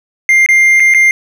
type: tone with dropouts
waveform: triangle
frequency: 2100 Hz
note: C7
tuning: 6 cents sharp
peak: -3 dBFS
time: 0.29-1.11 s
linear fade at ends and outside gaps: 1 ms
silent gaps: 0.462-0.488 / 0.798-0.802 / 0.939-0.946 s
effects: none